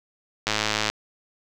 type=click train; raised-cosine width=0.2 ms; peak=-5 dBFS; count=47; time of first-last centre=0.47-0.9 s; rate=107 Hz; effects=none